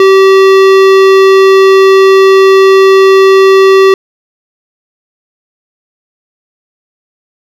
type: tone with hard clipping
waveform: sine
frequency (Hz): 385.5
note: G4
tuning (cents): -29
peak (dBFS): -3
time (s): 0-3.94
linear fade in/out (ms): 2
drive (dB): 17
effects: none